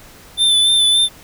square tone with vibrato, 3534 Hz, A7, 7 cents sharp, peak -11 dBFS, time 0.37-1.09 s, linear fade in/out 50 ms, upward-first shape sine, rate 3.5 Hz, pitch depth 26 cents each way, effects pink hiss -42 dBFS RMS until 1.23 s

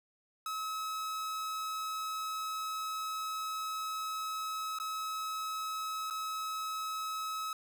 45% pulse tone with dropouts, 1285 Hz, E6, 45 cents flat, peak -35 dBFS, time 0.46-7.53 s, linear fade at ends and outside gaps 2 ms, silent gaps 4.787-4.799 / 6.101-6.107 s, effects none

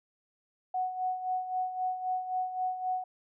sine tone with tremolo, 740 Hz, F#5, in tune, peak -27 dBFS, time 0.74-3.04 s, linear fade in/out 5 ms, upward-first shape sine, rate 3.8 Hz, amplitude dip 65%, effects none

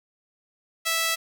sawtooth tone with high-pass filter, 657 Hz, E5, 6 cents flat, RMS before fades -25 dBFS, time 0.85-1.16 s, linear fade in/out 20 ms, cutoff 1900 Hz, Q 0.75, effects none

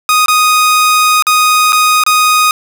sawtooth tone with dropouts, 1244.5 Hz, D#6, in tune, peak -3 dBFS, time 0.09-2.51 s, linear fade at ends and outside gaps 1 ms, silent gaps 0.26-0.282 / 1.224-1.268 / 1.723-1.729 / 2.037-2.064 s, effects none

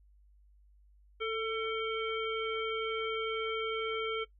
harmonic tone with a mistuned harmonic, 448.9 Hz, A4, 35 cents sharp, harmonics 1 / 3 / 5 / 7, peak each -33 / -38 / -40 / -41 dBFS, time 1.2-4.25 s, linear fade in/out 20 ms, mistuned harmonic 1, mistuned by -22 cents, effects noise-tail reverb RT60 0.1 s tail -18 dB re dry + added 50 Hz sine -59 dBFS peak until 4.39 s

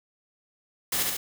white noise with echo, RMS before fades -27 dBFS, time 0.92-1.03 s, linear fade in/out 5 ms, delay 70 ms, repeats 2, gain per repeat -2 dB, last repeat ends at 1.17 s, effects none

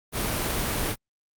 pink noise, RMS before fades -27 dBFS, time 0.12-0.96 s, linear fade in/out 50 ms, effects Opus 32 kbps

